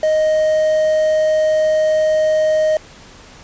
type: tone with quantisation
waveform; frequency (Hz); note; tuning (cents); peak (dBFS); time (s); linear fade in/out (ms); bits
triangle; 622.3; D#5; 0; -10; 0.03-2.77; 2; 5
effects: pink hiss -41 dBFS RMS until 3.43 s + resampled to 16000 Hz